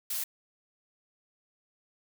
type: noise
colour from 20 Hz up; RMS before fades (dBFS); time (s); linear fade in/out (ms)
blue; -33; 0.1-0.24; 5
effects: none